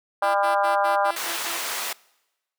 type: tone bursts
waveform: 5% pulse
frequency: 337.5 Hz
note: E4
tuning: 41 cents sharp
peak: -21 dBFS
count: 7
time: 0.22-1.58 s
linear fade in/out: 20 ms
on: 130 ms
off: 75 ms
type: harmonic tone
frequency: 200 Hz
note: G3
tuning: 35 cents sharp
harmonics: 3 / 4 / 5 / 6 / 7 / 8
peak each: -24 / -23 / -26 / -28 / -30 / -34 dBFS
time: 0.22-1.11 s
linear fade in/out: 5 ms
type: high-pass noise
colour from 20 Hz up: pink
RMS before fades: -29 dBFS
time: 1.16-1.93 s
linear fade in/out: 5 ms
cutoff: 840 Hz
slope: 12 dB/octave
effects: noise-tail reverb RT60 1.0 s tail -24 dB re dry